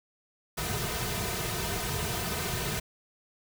pink noise with comb filter, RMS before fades -32 dBFS, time 0.57-2.8 s, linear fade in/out 10 ms, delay 3.6 ms, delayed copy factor -0.9, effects none

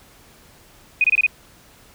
sine tone bursts, 2489 Hz, D#7, in tune, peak -12 dBFS, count 5, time 1.01-1.265 s, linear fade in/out 2 ms, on 31 ms, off 25 ms, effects pink hiss -50 dBFS RMS until 1.94 s

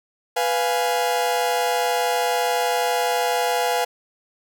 40% pulse chord, F diminished, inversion second, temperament equal, 493.9 / 698.5 / 830.6 Hz, Cb5 / F5 / Ab5, 0 / 0 / 0 cents, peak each -23 dBFS, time 0.36-3.85 s, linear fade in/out 10 ms, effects none

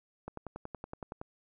click train, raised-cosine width 1 ms, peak -26 dBFS, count 11, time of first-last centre 0.28-1.215 s, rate 10.7 Hz, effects none

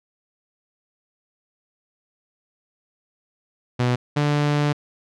sawtooth tone pair in turn, 123.47 / 146.83 Hz, B2 / D3, 0 / 0 cents, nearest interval minor third, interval 300 cents, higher second, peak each -14 dBFS, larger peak neither, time 3.79-3.96 / 4.16-4.73 s, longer second, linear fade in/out 10 ms, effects low-pass 5000 Hz 12 dB/octave

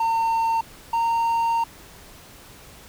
triangle tone pair in turn, 909 / 921.7 Hz, A#5 / A#5, -44 / -20 cents, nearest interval unison, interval 24 cents, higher second, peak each -17 dBFS, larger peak neither, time 0-0.61 / 0.93-1.64 s, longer second, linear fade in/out 5 ms, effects pink hiss -46 dBFS RMS until 2.88 s

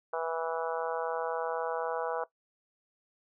harmonic tone, 163.9 Hz, E3, 10 cents flat, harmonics 3 / 4 / 5 / 6 / 7 / 8 / 9, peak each -34 / -36 / -38 / -40 / -41 / -42 / -43 dBFS, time 0.13-2.24 s, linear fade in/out 5 ms, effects noise-tail reverb RT60 0.1 s tail -17 dB re dry

